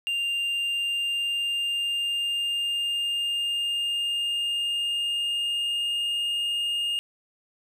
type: tone with pitch glide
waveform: triangle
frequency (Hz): 2794 to 2833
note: F7 to F7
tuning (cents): 0 to +24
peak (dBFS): -23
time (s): 0.07-6.99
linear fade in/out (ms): 0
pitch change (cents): +24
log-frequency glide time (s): 0.42-6.32
effects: none